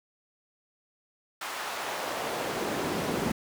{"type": "noise with high-pass filter sweep", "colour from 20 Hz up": "brown", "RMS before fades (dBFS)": -32, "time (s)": [1.41, 3.32], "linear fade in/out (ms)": 5, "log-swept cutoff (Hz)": [1200, 210], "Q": 1, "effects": []}